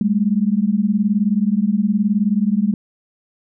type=beating tone pair; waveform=sine; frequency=197.3 / 216.3 Hz; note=G3 / A3; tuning=+11 / -29 cents; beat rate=19 Hz; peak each=-17 dBFS; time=0.01-2.74 s; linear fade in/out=2 ms; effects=none